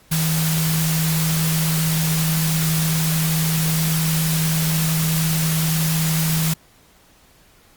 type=tone in noise; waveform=sine; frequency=160 Hz; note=D#3; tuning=49 cents sharp; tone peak=-18 dBFS; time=0.11-6.54 s; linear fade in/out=10 ms; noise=white; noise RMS=-24 dBFS; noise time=0.11-6.54 s; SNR=+3 dB; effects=pink hiss -53 dBFS RMS until 7.76 s + Opus 48 kbps